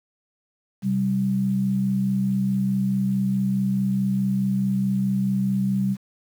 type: tone pair together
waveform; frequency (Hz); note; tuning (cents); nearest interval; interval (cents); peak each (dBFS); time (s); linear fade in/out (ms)
sine; 130 / 194.69; C3 / G3; -11 / -12; perfect fifth; 699; -27 / -20; 0.82-5.97; 50
effects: 8-bit